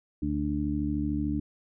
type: harmonic tone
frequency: 73.42 Hz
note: D2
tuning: in tune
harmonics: 1 / 2 / 3 / 4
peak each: -33 / -35 / -33 / -29 dBFS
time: 0.22-1.4 s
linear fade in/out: 5 ms
effects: none